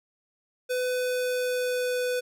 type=tone with pitch glide; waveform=square; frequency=502 to 497.7 Hz; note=B4 to B4; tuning=+28 to +13 cents; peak=-26 dBFS; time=0.69-2.21 s; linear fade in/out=20 ms; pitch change=-15 cents; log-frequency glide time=0.83-2.02 s; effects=none